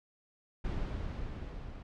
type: noise with level ramp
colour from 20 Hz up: brown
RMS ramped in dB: -34 to -45 dBFS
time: 0.64-1.83 s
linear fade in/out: 10 ms
effects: low-pass 4000 Hz 12 dB/octave